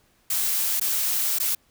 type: noise with dropouts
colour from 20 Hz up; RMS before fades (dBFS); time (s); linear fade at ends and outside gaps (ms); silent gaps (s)
blue; -24; 0.3-1.55; 5; 0.798-0.812 / 1.387-1.399
effects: pink hiss -63 dBFS RMS until 1.7 s